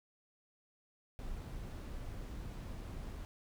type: noise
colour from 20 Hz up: brown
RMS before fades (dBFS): -44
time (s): 1.19-3.25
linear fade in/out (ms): 0
effects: none